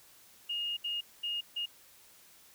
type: tone bursts at uneven times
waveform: sine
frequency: 2849 Hz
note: F7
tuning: 34 cents sharp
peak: -32 dBFS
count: 4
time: 0.49-0.77 / 0.84-1.01 / 1.23-1.41 / 1.56-1.66 s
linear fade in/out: 10 ms
effects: white hiss -59 dBFS RMS until 2.54 s